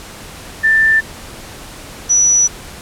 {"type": "tone pair in turn", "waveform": "sine", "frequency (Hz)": [1776, 5902], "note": ["A6", "F#8"], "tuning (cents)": [16, -5], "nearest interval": "octave + major sixth", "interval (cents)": 2079, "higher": "second", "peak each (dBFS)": -8, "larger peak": "neither", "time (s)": [[0.63, 1.01], [2.09, 2.48]], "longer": "second", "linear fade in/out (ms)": 20, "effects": ["pink hiss -33 dBFS RMS until 2.81 s", "low-pass 12000 Hz 12 dB/octave"]}